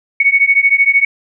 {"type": "beating tone pair", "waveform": "sine", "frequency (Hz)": [2217, 2230], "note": ["C#7", "C#7"], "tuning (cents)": [0, 10], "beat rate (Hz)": 13, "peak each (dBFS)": -11, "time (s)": [0.2, 1.05], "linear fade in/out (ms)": 5, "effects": []}